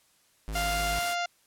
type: tone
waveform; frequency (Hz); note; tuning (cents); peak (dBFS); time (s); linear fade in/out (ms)
square; 53.4; G#1; +49; -33; 0.48-0.99; 0
type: noise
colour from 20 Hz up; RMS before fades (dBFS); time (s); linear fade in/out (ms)
white; -35; 0.52-1.16; 50
type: harmonic tone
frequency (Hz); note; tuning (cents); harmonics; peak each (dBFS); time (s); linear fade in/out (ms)
698.5; F5; 0; 1 / 2 / 3 / 4 / 5 / 6 / 7 / 8 / 9 / 10; -30 / -34 / -37 / -38 / -43 / -44 / -45 / -46 / -49 / -49; 0.55-1.26; 5
effects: white hiss -65 dBFS RMS until 1.46 s + low-pass 12000 Hz 12 dB/octave